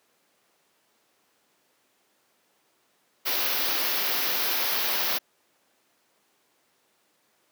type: band-stop noise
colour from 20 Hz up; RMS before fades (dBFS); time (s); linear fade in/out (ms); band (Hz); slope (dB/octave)
white; -26; 3.25-5.19; 20; 5700 to 12000; 48
effects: pink hiss -67 dBFS RMS until 7.51 s + high-pass 300 Hz 12 dB/octave